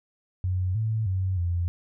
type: tone with pitch steps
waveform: sine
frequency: 92 / 110.2 / 94 / 86.9 Hz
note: F#2 / A2 / F#2 / F2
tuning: -9 / +3 / +28 / -8 cents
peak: -23 dBFS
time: 0.44-1.68 s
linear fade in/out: 0 ms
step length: 310 ms
effects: none